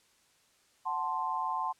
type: chord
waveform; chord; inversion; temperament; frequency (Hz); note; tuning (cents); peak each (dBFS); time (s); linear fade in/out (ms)
sine; F# diminished; none; equal; 740 / 880 / 1046.5; F#5 / A5 / C6; 0 / 0 / 0; -38 / -34 / -33; 0.85-1.73; 20
effects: white hiss -67 dBFS RMS until 1.79 s + low-pass 9000 Hz 12 dB/octave